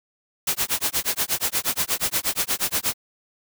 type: noise with tremolo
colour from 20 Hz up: white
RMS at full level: -21 dBFS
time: 0.47-2.94 s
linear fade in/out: 5 ms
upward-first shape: sine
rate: 8.4 Hz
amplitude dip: 100%
effects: none

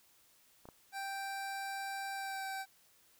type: clicks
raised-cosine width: 1 ms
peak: -38 / -35 dBFS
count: 2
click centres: 0.655 / 0.688 s
type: tone with pitch glide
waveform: 25% pulse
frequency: 784 to 774.1 Hz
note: G5 to G5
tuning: 0 to -22 cents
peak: -35 dBFS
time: 0.92-2.66 s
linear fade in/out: 50 ms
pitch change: -22 cents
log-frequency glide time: 2.15-2.45 s
effects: white hiss -67 dBFS RMS until 3.19 s

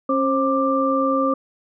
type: tone cluster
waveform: sine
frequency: 271.9 / 532 / 1181 Hz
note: C#4 / C5 / D6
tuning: -33 / +29 / +9 cents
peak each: -21 dBFS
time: 0.09-1.34 s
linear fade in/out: 5 ms
effects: none

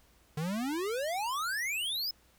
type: exponential sweep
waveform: square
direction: up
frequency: 146.83 to 5274 Hz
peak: -32 dBFS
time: 0.37-2.11 s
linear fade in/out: 5 ms
effects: added 60 Hz sine -67 dBFS peak until 2.38 s + pink hiss -65 dBFS RMS until 2.38 s

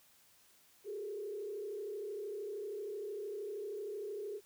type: tone with frequency modulation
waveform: sine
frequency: 412.9 Hz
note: G#4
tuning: 10 cents flat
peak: -39 dBFS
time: 0.84-4.41 s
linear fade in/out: 50 ms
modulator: 33 Hz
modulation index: 0.97
effects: white hiss -66 dBFS RMS until 4.45 s

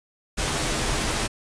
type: noise with comb filter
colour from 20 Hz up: pink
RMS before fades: -25 dBFS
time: 0.37-1.28 s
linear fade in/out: 20 ms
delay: 11 ms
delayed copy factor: -0.5
effects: resampled to 22050 Hz

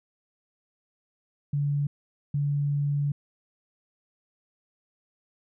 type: tone bursts at uneven times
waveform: sine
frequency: 143.7 Hz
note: D3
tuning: 37 cents flat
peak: -23 dBFS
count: 2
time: 1.53-1.87 / 2.34-3.12 s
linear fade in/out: 5 ms
effects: none

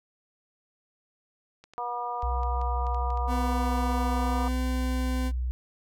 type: clicks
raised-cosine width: 0.2 ms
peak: -32 dBFS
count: 12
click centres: 1.64 / 1.736 / 2.223 / 2.433 / 2.615 / 2.868 / 2.946 / 3.104 / 3.174 / 3.657 / 3.778 / 3.918 s
type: harmonic tone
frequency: 241.6 Hz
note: B3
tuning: 38 cents flat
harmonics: 2 / 3 / 4 / 5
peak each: -40 / -34 / -33 / -36 dBFS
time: 1.78-4.48 s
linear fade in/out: 0 ms
type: tone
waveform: sine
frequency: 62 Hz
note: B1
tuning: 7 cents sharp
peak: -26 dBFS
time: 2.23-5.51 s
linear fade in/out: 0 ms
type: tone with pitch glide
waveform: 40% pulse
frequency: 250.4 to 255.4 Hz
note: B3 to C4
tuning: +24 to -42 cents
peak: -29 dBFS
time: 3.27-5.32 s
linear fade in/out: 50 ms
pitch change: +34 cents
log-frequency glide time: 4.06-4.65 s
effects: none

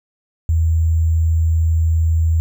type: tone with sample-and-hold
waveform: sine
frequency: 81.3 Hz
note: E2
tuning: 23 cents flat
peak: -12 dBFS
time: 0.49-2.4 s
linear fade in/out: 0 ms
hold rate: 7350 Hz
effects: none

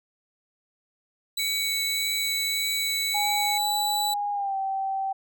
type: tone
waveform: sawtooth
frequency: 3951 Hz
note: B7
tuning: in tune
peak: -23 dBFS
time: 1.37-4.14 s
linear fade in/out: 5 ms
type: tone with vibrato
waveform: square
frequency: 2230 Hz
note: C#7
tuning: 10 cents sharp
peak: -30 dBFS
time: 1.39-3.58 s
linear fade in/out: 5 ms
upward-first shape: sine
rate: 1.7 Hz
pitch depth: 16 cents each way
type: tone with pitch glide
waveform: sine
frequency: 819 to 775.3 Hz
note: G#5 to G5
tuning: -24 to -19 cents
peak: -25 dBFS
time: 3.14-5.13 s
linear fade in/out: 10 ms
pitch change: -95 cents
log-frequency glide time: 4.32-4.56 s
effects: none

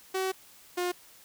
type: tone pair in turn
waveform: sawtooth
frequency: 378.5 / 356.5 Hz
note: F#4 / F4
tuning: +39 / +36 cents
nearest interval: minor second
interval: 103 cents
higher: first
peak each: -24 dBFS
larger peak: neither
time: 0.14-0.32 / 0.77-0.92 s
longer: first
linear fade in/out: 10 ms
effects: white hiss -55 dBFS RMS until 1.24 s

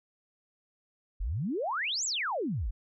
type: exponential two-way sweep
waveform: sine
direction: up then down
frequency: 39.2 to 7902 to 39.2 Hz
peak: -29 dBFS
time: 1.2-2.71 s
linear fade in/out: 10 ms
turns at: 2.05 s
effects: none

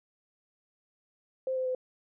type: tone with pitch steps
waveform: sine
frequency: 522 / 516 / 510.1 Hz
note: C5 / C5 / C5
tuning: -4 / -24 / -44 cents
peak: -28 dBFS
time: 1.47-1.749 s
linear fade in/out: 2 ms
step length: 93 ms
effects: none

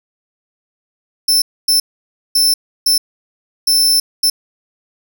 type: tone bursts at uneven times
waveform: sawtooth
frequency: 5320 Hz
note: E8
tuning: 15 cents sharp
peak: -7 dBFS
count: 6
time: 1.28-1.42 / 1.68-1.8 / 2.35-2.54 / 2.86-2.98 / 3.67-4 / 4.23-4.3 s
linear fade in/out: 5 ms
effects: none

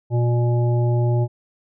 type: harmonic tone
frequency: 120 Hz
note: B2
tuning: 49 cents flat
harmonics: 1 / 3 / 5 / 7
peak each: -16 / -26 / -30 / -33 dBFS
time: 0.1-1.28 s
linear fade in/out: 50 ms
effects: none

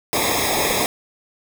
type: noise with comb filter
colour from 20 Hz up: pink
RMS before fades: -20 dBFS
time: 0.13-0.86 s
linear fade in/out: 0 ms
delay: 0.68 ms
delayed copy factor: -0.95
effects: none

